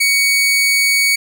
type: tone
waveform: sawtooth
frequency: 2240 Hz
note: C#7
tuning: 18 cents sharp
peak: -8 dBFS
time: 0-1.16 s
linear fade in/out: 10 ms
effects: none